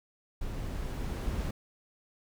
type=noise with level ramp; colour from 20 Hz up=brown; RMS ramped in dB=-37 to -32 dBFS; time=0.41-1.51 s; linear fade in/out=5 ms; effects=none